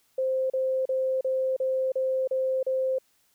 sine tone bursts, 523 Hz, C5, 1 cent flat, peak -23 dBFS, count 8, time 0.18-2.985 s, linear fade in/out 5 ms, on 320 ms, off 35 ms, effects white hiss -67 dBFS RMS until 3.34 s

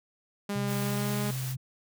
sawtooth tone with pitch glide, 202.3 to 206.6 Hz, G#3 to G#3, -45 to -9 cents, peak -26 dBFS, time 0.49-1.31 s, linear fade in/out 5 ms, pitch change +36 cents, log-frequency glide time 0.8-1.17 s
sine tone, 130 Hz, C3, 11 cents flat, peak -31 dBFS, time 0.55-1.57 s, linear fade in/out 10 ms
white noise, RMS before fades -40 dBFS, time 0.66-1.56 s, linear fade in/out 50 ms
effects none

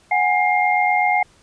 sine tone cluster, 732 / 820 / 2120 Hz, F#5 / G#5 / C7, -19 / -22 / +22 cents, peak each -19 dBFS, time 0.11-1.23 s, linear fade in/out 5 ms, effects pink hiss -54 dBFS RMS until 1.42 s + resampled to 22050 Hz

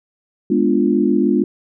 sine chord, G# diminished seventh, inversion none, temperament equal, 207.7 / 246.9 / 293.7 / 349.2 Hz, G#3 / B3 / D4 / F4, 0 / 0 / 0 / 0 cents, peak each -18 dBFS, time 0.5-1.44 s, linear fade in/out 5 ms, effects none

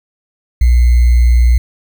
sine tone with sample-and-hold, 60.3 Hz, B1, 41 cents flat, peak -5 dBFS, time 0.61-1.58 s, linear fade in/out 5 ms, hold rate 2100 Hz, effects none

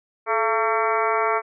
harmonic tone with a mistuned harmonic, 225.8 Hz, A3, 45 cents sharp, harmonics 2 / 3 / 4 / 5 / 6 / 7 / 8 / 9 / 10, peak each -25 / -26 / -26 / -25 / -26 / -36 / -35 / -33 / -31 dBFS, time 0.26-1.42 s, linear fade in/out 50 ms, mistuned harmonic 2, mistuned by -66 cents, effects none

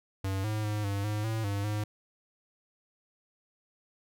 square tone with pitch steps, 96.4 / 107.5 / 105.5 / 99.9 / 105.7 / 111.3 / 100.5 / 105.5 Hz, G2 / A2 / G#2 / G2 / G#2 / A2 / G2 / G#2, -28 / -40 / +28 / +33 / +31 / +20 / +44 / +28 cents, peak -30 dBFS, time 0.24-1.84 s, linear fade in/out 5 ms, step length 200 ms, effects none

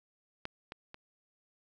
clicks, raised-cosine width 0.3 ms, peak -21 / -26 / -30 dBFS, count 3, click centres 0.454 / 0.721 / 0.944 s, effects none

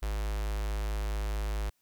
square tone with notch filter, 52.3 Hz, G#1, 13 cents sharp, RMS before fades -32 dBFS, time 0.02-1.7 s, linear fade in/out 10 ms, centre 200 Hz, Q 0.73, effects white hiss -74 dBFS RMS until 1.81 s

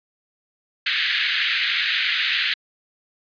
pink band-pass noise, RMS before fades -22 dBFS, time 0.86-2.54 s, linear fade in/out 5 ms, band 1600 to 4200 Hz, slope 48 dB/octave, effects resampled to 11025 Hz

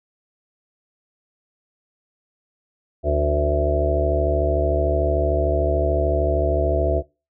harmonic tone with a mistuned harmonic, 73.42 Hz, D2, in tune, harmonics 1 / 2 / 4 / 5 / 6 / 7 / 8 / 9, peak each -21 / -31 / -30 / -25 / -31 / -28 / -30 / -21 dBFS, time 3.03-7.03 s, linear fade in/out 50 ms, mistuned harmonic 6, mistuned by +56 cents, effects noise-tail reverb RT60 0.3 s tail -24 dB re dry

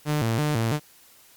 sawtooth tone with vibrato, 130.6 Hz, C3, 3 cents flat, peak -18 dBFS, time 0.05-0.8 s, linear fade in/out 50 ms, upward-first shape square, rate 3 Hz, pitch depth 240 cents each way, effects white hiss -54 dBFS RMS until 1.36 s + Opus 48 kbps

